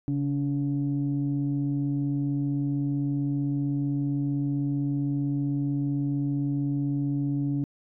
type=tone pair together; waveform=sine; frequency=138.7 / 285.2 Hz; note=C#3 / C#4; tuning=+1 / +49 cents; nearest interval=octave; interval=1248 cents; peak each=-26 dBFS; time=0.08-7.64 s; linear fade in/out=0 ms; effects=tanh soft clip ceiling -18 dBFS